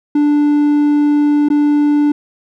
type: tone with dropouts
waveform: triangle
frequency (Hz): 293.7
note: D4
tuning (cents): 0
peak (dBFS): -7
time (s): 0.15-2.12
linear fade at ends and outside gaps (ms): 5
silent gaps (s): 1.487-1.501
effects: none